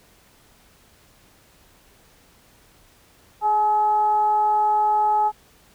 sine tone with frequency modulation, 849 Hz, G#5, 38 cents sharp, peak -16 dBFS, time 3.41-5.32 s, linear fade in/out 50 ms, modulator 431 Hz, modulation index 0.32, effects pink hiss -55 dBFS RMS until 5.74 s

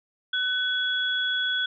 sine tone pair together, 1500 / 3367 Hz, F#6 / G#7, +23 / +23 cents, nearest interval octave + major second, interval 1400 cents, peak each -26 dBFS, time 0.33-1.66 s, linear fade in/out 5 ms, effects none

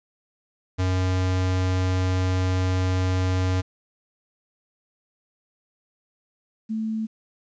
square / sine tone pair in turn, 92.5 / 220 Hz, F#2 / A3, 0 / 0 cents, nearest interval octave + minor third, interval 1500 cents, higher second, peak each -21 / -24 dBFS, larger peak first, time 0.78-3.62 / 6.69-7.07 s, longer first, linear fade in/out 20 ms, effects resampled to 16000 Hz + 10-bit

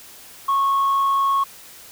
sine tone with frequency modulation, 1099 Hz, C#6, 15 cents flat, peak -14 dBFS, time 0.48-1.44 s, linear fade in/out 10 ms, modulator 61.2 Hz, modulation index 0.21, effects tanh soft clip ceiling -14 dBFS + white hiss -43 dBFS RMS until 1.91 s

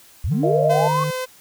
sine linear sweep, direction up, 51.91 to 1115 Hz, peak -19 dBFS, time 0.24-1.04 s, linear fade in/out 5 ms
triangle tone with pitch glide, 150 to 152.18 Hz, D3 to D#3, +37 to -38 cents, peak -20 dBFS, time 0.31-1.11 s, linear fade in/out 10 ms, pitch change +25 cents, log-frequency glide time 0.76-0.91 s
sine chord, Bb suspended fourth, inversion none, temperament equal with one note detuned, 466.2 / 622.3 / 682.9 Hz, Bb4 / Eb5 / F5, 0 / 0 / -39 cents, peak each -22 dBFS, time 0.43-0.88 s, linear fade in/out 5 ms
sawtooth tone, 512 Hz, C5, 38 cents flat, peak -20 dBFS, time 0.69-1.26 s, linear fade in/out 20 ms
effects white hiss -49 dBFS RMS until 1.4 s

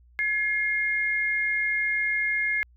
sine tone pair together, 1700 / 2134 Hz, G#6 / C7, +40 / +34 cents, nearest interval major third, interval 394 cents, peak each -28 / -24 dBFS, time 0.19-2.63 s, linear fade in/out 0 ms, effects added 60 Hz sine -53 dBFS peak until 2.76 s

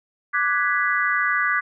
sine chord, G# half-diminished seventh, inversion second, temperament equal with one note detuned, 1174.7 / 1480 / 1667 / 1975.5 Hz, D6 / F#6 / G#6 / B6, 0 / 0 / +6 / 0 cents, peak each -24 dBFS, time 0.33-1.61 s, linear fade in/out 20 ms, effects none

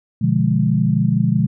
sine chord, B diminished seventh, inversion none, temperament equal with one note detuned, 123.47 / 148.54 / 174.61 / 207.7 Hz, B2 / D3 / F3 / Ab3, 0 / +20 / 0 / 0 cents, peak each -19 dBFS, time 0.21-1.47 s, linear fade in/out 10 ms, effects none

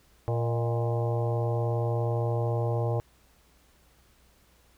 harmonic tone with a mistuned harmonic, 116.54 Hz, A#2, in tune, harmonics 1 / 3 / 4 / 5 / 6 / 7 / 8 / 9, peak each -26 / -37 / -33 / -35 / -41 / -38 / -48 / -45 dBFS, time 0.28-3 s, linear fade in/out 0 ms, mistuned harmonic 5, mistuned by +56 cents, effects added 60 Hz sine -63 dBFS peak until 4.77 s + pink hiss -63 dBFS RMS until 4.77 s

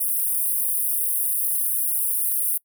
pink high-pass noise, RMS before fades -23 dBFS, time 0-2.58 s, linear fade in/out 10 ms, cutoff 9300 Hz, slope 96 dB/octave, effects noise-tail reverb RT60 0.1 s tail -24 dB re dry

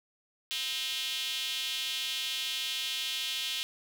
square tone with high-pass filter, 143.3 Hz, D3, 42 cents flat, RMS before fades -34 dBFS, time 0.51-3.63 s, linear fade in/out 0 ms, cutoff 3200 Hz, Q 3.8, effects none

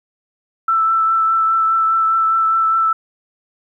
sine tone with vibrato, 1326 Hz, E6, 10 cents sharp, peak -12 dBFS, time 0.68-2.93 s, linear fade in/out 5 ms, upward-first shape triangle, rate 4.9 Hz, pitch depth 17 cents each way, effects 9-bit

